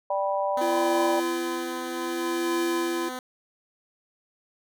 sine chord, G major, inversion second, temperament just, 588 / 784 / 980 Hz, D5 / G5 / B5, +2 / 0 / -14 cents, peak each -26 / -29 / -29 dBFS, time 0.1-1.2 s, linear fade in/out 5 ms
10% pulse tone, 254 Hz, B3, 49 cents sharp, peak -24 dBFS, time 0.57-3.19 s, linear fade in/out 2 ms
square tone with tremolo, 340 Hz, F4, 46 cents flat, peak -24 dBFS, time 0.61-3.09 s, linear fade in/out 5 ms, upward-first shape triangle, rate 0.62 Hz, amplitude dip 75%
effects none

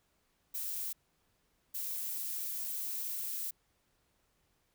violet noise bursts at uneven times, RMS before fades -38 dBFS, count 2, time 0.54-0.93 / 1.74-3.51 s, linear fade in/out 10 ms, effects pink hiss -75 dBFS RMS until 4.74 s

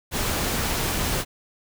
pink noise, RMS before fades -25 dBFS, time 0.11-1.25 s, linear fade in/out 50 ms, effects none

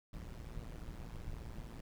brown noise with amplitude modulation, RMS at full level -42 dBFS, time 0.13-1.81 s, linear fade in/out 5 ms, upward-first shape sine, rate 115 Hz, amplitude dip 85%, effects none

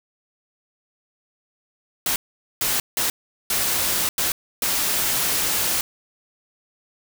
white noise bursts at uneven times, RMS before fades -22 dBFS, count 6, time 2.06-2.16 / 2.61-2.8 / 2.97-3.1 / 3.5-4.09 / 4.18-4.32 / 4.62-5.81 s, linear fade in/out 2 ms, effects none

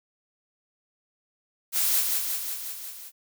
blue noise with echo, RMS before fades -24 dBFS, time 1.72-2.04 s, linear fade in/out 50 ms, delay 180 ms, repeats 6, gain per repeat -3 dB, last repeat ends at 3.12 s, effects none

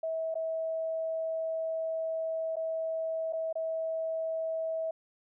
sine tone with dropouts, 647 Hz, E5, 32 cents flat, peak -30 dBFS, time 0.03-4.91 s, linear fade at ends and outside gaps 5 ms, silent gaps 0.343-0.353 / 2.558-2.566 / 3.326-3.332 / 3.528-3.554 s, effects none

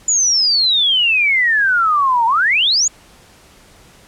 sine exponential two-way sweep, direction down then up, 7040 to 894 to 7040 Hz, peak -11 dBFS, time 0.08-2.88 s, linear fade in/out 5 ms, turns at 2.26 s, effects pink hiss -46 dBFS RMS until 4.07 s + low-pass 11000 Hz 12 dB/octave

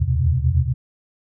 sine tone cluster, 75.5 / 82.2 / 85.9 / 122.4 / 130.8 Hz, D2 / E2 / F2 / B2 / C3, +48 / -4 / -28 / -15 / 0 cents, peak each -22 dBFS, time 0-0.74 s, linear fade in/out 20 ms, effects none

